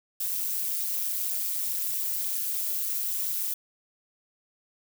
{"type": "noise with amplitude modulation", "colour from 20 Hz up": "violet", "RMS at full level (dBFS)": -26, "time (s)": [0.2, 3.54], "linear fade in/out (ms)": 5, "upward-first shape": "sine", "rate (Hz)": 193, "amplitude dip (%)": 80, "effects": []}